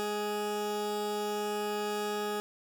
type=tone pair together; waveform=20% pulse; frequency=208.6 / 417.1 Hz; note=G#3 / G#4; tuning=+8 / +7 cents; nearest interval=octave; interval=1199 cents; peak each=-33 / -29 dBFS; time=0-2.4 s; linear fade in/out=0 ms; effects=none